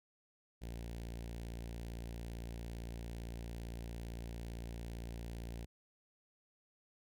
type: tone with notch filter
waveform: sawtooth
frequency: 57.7 Hz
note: A#1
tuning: 17 cents flat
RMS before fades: -45 dBFS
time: 0.61-5.66 s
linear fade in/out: 20 ms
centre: 1200 Hz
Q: 1.1
effects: none